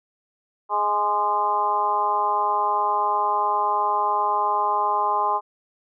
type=harmonic tone with a mistuned harmonic; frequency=207.7 Hz; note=G#3; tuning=in tune; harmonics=2 / 3 / 4 / 5 / 6; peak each=-32 / -32 / -23 / -22 / -29 dBFS; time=0.69-5.41 s; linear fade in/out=50 ms; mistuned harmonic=6; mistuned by=-43 cents; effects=none